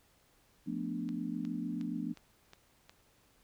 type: chord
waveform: sine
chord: B half-diminished seventh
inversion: second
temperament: equal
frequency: 174.61 / 220 / 246.9 / 293.7 Hz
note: F3 / A3 / B3 / D4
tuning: 0 / 0 / 0 / 0 cents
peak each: -41 / -40 / -39 / -40 dBFS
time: 0.66-2.14 s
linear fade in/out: 20 ms
type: click train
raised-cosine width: 0.2 ms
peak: -34 dBFS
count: 6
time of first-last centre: 1.09-2.895 s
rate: 2.77 Hz
effects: pink hiss -68 dBFS RMS until 3.43 s